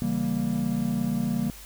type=chord; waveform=triangle; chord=C# diminished seventh; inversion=none; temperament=equal; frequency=138.59 / 164.81 / 196 / 233.1 Hz; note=C#3 / E3 / G3 / Bb3; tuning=0 / 0 / 0 / 0 cents; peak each=-31 / -30 / -27 / -25 dBFS; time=0.02-1.5 s; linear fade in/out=0 ms; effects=added 50 Hz sine -46 dBFS peak until 1.65 s + white hiss -46 dBFS RMS until 1.65 s